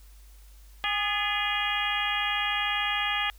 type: harmonic tone with a mistuned harmonic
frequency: 409.7 Hz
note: G#4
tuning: 24 cents flat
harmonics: 2 / 3 / 4 / 5 / 6 / 7 / 8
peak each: -33 / -33 / -33 / -33 / -33 / -33 / -33 dBFS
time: 0.84-3.3 s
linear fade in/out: 0 ms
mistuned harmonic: 4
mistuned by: +70 cents
effects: added 50 Hz sine -48 dBFS peak until 3.38 s + white hiss -60 dBFS RMS until 3.38 s